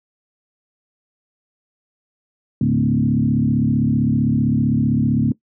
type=tone with frequency modulation; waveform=sine; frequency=182.5 Hz; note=F#3; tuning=24 cents flat; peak=-13 dBFS; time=2.61-5.32 s; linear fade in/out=2 ms; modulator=35.5 Hz; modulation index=2.4; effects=noise-tail reverb RT60 0.1 s tail -19 dB re dry + high-pass 100 Hz 12 dB/octave